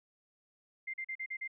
sine tone bursts, 2094 Hz, C7, 1 cent sharp, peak -36 dBFS, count 6, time 0.87-1.478 s, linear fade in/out 10 ms, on 68 ms, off 40 ms, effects none

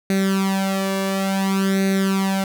sawtooth tone with flanger, 193.5 Hz, G3, 22 cents flat, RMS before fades -20 dBFS, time 0.1-2.44 s, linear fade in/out 2 ms, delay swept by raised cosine 0.48 to 1.78 ms, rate 0.57 Hz, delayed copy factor +0.8, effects none

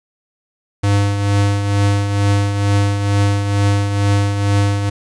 square tone with tremolo, 100.9 Hz, G#2, 49 cents flat, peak -11 dBFS, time 0.83-4.9 s, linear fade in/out 10 ms, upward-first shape triangle, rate 2.2 Hz, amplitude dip 55%, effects resampled to 22050 Hz + 8-bit

